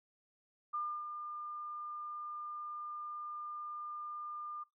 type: tone with ADSR envelope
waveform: sine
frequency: 1203 Hz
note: D6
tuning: 41 cents sharp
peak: -34 dBFS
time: 0.73-4.64 s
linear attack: 16 ms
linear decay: 290 ms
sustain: -7 dB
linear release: 14 ms
effects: noise-tail reverb RT60 0.2 s tail -22 dB re dry